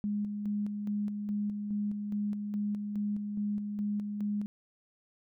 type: tone with tremolo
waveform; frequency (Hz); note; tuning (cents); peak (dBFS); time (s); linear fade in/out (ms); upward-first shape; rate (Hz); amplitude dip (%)
sine; 206.7; G#3; -8; -29; 0.04-4.46; 0; square; 2.4; 40
effects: none